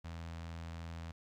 sawtooth tone with notch filter, 83 Hz, E2, 12 cents sharp, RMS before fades -45 dBFS, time 0.04-1.12 s, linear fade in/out 10 ms, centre 370 Hz, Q 1.2, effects low-pass 6000 Hz 12 dB/octave + 13-bit

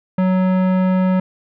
sine tone with tanh clipping, 185.8 Hz, F#3, 7 cents sharp, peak -15 dBFS, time 0.18-1.2 s, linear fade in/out 5 ms, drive 17 dB, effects none

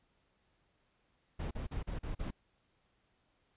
brown noise bursts, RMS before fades -38 dBFS, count 6, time 1.39-2.31 s, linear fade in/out 10 ms, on 120 ms, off 40 ms, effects pink hiss -75 dBFS RMS until 3.56 s + resampled to 8000 Hz

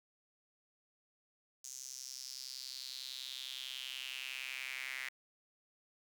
sawtooth tone with high-pass filter sweep, 130.81 Hz, C3, in tune, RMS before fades -45 dBFS, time 1.64-5.09 s, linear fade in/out 5 ms, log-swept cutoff 6500 to 2000 Hz, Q 4.7, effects none

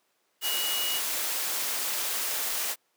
sine tone in noise, 2905 Hz, F#7, 32 cents flat, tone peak -30 dBFS, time 0.41-1.01 s, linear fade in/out 50 ms, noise white, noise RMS -30 dBFS, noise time 0.41-2.76 s, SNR -3 dB, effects pink hiss -71 dBFS RMS until 2.96 s + high-pass 400 Hz 12 dB/octave

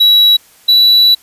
triangle tone pair in turn, 3900 / 3941 Hz, B7 / B7, -23 / -4 cents, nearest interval unison, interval 19 cents, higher second, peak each -3 dBFS, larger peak neither, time 0-0.37 / 0.68-1.15 s, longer second, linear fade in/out 10 ms, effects white hiss -45 dBFS RMS until 1.22 s + resampled to 32000 Hz

